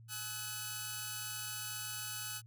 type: tone cluster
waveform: 5% pulse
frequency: 843 / 1282 / 1492 Hz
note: G#5 / E6 / F#6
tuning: +26 / -49 / +14 cents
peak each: -38 / -34 / -30 dBFS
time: 0.08-2.42 s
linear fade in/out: 50 ms
effects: added 114 Hz sine -53 dBFS peak until 2.46 s